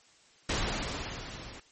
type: noise with level ramp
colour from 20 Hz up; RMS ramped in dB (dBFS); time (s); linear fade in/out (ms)
pink; -29 to -46; 0.49-1.6; 5
effects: white hiss -61 dBFS RMS until 1.71 s + MP3 32 kbps